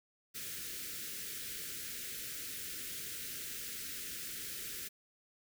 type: band-stop noise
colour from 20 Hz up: white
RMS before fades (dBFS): -43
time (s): 0.34-4.89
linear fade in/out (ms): 20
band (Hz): 500 to 1400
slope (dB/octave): 48
effects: none